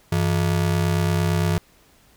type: ring-modulated tone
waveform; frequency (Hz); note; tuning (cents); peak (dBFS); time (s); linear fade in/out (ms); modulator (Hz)
square; 130.8; C3; 0; -16; 0.12-1.58; 0; 34.4
effects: pink hiss -56 dBFS RMS until 2.16 s